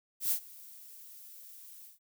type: noise with ADSR envelope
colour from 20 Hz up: violet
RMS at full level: -28 dBFS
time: 0.2-1.99 s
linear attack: 110 ms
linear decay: 84 ms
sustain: -23 dB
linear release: 140 ms
effects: none